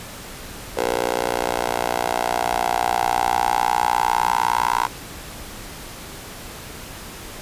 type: tone with high-pass filter sweep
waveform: 10% pulse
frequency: 59.8 Hz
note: A#1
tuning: 45 cents sharp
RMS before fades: -21 dBFS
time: 0.77-4.87 s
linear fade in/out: 5 ms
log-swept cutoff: 520 to 980 Hz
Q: 5.8
effects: pink hiss -36 dBFS RMS until 7.41 s + resampled to 32000 Hz